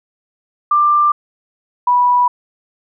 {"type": "tone pair in turn", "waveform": "sine", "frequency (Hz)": [1186, 981.1], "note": ["D6", "B5"], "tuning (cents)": [17, -12], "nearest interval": "minor third", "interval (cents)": 329, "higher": "first", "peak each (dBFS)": -9, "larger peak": "neither", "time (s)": [[0.71, 1.12], [1.87, 2.28]], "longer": "neither", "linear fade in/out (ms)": 5, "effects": []}